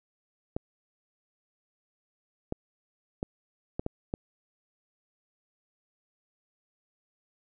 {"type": "clicks", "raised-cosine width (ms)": 2, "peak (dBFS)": -17, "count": 6, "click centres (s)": [0.565, 2.524, 3.229, 3.795, 3.864, 4.139], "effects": []}